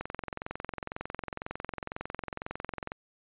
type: click train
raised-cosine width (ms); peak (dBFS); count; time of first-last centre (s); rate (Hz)
0.5; -20; 65; 0.01-2.919; 22
effects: resampled to 8000 Hz